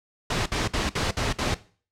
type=noise bursts; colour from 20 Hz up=pink; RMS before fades=-25 dBFS; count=6; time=0.3-1.545 s; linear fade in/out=5 ms; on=160 ms; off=57 ms; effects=noise-tail reverb RT60 0.4 s tail -17 dB re dry + low-pass 6000 Hz 12 dB/octave